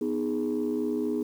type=chord; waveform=sine; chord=G# minor; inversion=first; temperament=equal; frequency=246.9 / 311.1 / 415.3 Hz; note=B3 / D#4 / G#4; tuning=0 / 0 / 0 cents; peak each=-29 dBFS; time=0.01-1.23 s; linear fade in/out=5 ms; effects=tanh soft clip ceiling -20 dBFS + 9-bit